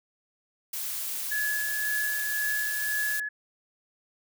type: noise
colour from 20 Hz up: blue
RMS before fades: -33 dBFS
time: 0.73-3.2 s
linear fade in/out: 5 ms
type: tone with tremolo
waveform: sine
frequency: 1700 Hz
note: G#6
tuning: 40 cents sharp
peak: -26 dBFS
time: 1.31-3.29 s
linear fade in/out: 10 ms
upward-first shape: sine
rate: 1.9 Hz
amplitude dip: 35%
effects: none